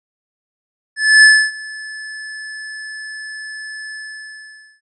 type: tone with ADSR envelope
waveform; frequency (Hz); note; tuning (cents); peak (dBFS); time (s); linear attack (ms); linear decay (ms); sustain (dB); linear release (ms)
square; 1733; A6; -27; -4; 0.96-4.81; 270; 280; -24; 880
effects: resampled to 22050 Hz